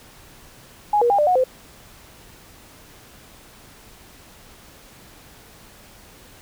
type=tone with pitch steps; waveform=sine; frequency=832 / 477.8 / 806 / 595 / 729 / 514 Hz; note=G#5 / A#4 / G5 / D5 / F#5 / C5; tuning=+3 / +43 / +48 / +22 / -26 / -31 cents; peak=-14 dBFS; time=0.93-1.44 s; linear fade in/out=5 ms; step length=85 ms; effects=pink hiss -47 dBFS RMS until 6.41 s